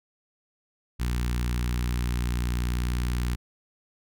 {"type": "tone with notch filter", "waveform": "sawtooth", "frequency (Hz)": 60.4, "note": "B1", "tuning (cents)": -38, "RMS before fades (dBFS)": -27, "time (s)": [0.99, 3.36], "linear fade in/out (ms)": 20, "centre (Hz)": 570, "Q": 0.55, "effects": []}